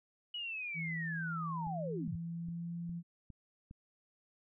sine linear sweep, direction down, 2943 to 68.9 Hz, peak -38 dBFS, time 0.34-2.16 s, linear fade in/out 5 ms
sine tone with pitch glide, 164 to 170.67 Hz, E3 to F3, -9 to -40 cents, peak -38 dBFS, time 0.74-3.03 s, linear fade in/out 50 ms, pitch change +69 cents, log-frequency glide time 1.48-2.75 s
click train, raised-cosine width 5 ms, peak -38 dBFS, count 6, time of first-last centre 1.67-3.711 s, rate 2.45 Hz
effects none

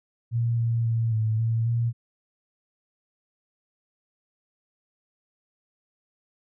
sine tone with pitch steps, 117.2 / 116 / 114.5 / 109.9 / 113.9 / 117.3 Hz, A#2 / A#2 / A#2 / A2 / A#2 / A#2, +10 / -8 / -31 / -2 / -40 / +11 cents, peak -21 dBFS, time 0.31-1.93 s, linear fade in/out 50 ms, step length 270 ms, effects none

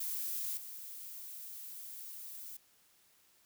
violet noise with level steps, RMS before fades -38 / -47 dBFS, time 0-2.57 s, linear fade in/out 5 ms, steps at 0.57 s, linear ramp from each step 2 ms, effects white hiss -68 dBFS RMS until 3.45 s

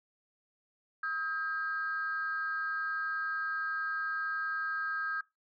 sine tone pair together, 1273 / 1603.9 Hz, D#6 / G6, +39 / +39 cents, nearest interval major third, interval 400 cents, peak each -35 / -33 dBFS, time 1.03-5.21 s, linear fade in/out 5 ms, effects noise-tail reverb RT60 0.2 s tail -20 dB re dry + tanh soft clip ceiling -25 dBFS

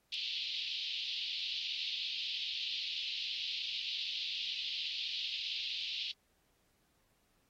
pink band-pass noise, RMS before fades -39 dBFS, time 0.12-6.12 s, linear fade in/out 5 ms, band 2800 to 4400 Hz, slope 48 dB/octave, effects pink hiss -75 dBFS RMS until 7.49 s + AAC 48 kbps

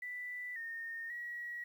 sine tone with pitch steps, 1979 / 1835 / 1915 Hz, B6 / A#6 / A#6, +3 / -28 / +46 cents, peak -40 dBFS, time 0.02-1.64 s, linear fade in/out 5 ms, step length 540 ms, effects 11-bit

